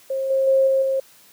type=tone with level steps; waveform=sine; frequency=535 Hz; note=C5; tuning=38 cents sharp; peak=-21 / -16 / -13 / -15 / -18 dBFS; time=0.1-1 s; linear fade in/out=5 ms; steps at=0.3 / 0.47 / 0.67 / 0.82 s; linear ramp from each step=5 ms; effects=white hiss -51 dBFS RMS until 1.32 s + high-pass 100 Hz 12 dB/octave